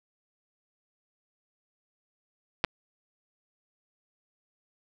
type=clicks; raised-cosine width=0.3 ms; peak=-8 / -9 dBFS; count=2; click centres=2.641 / 2.647 s; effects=none